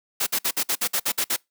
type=noise bursts; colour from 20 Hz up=white; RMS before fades=-23 dBFS; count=10; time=0.2-1.365 s; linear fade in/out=10 ms; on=67 ms; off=55 ms; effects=noise-tail reverb RT60 0.2 s tail -26 dB re dry + high-pass 200 Hz 12 dB/octave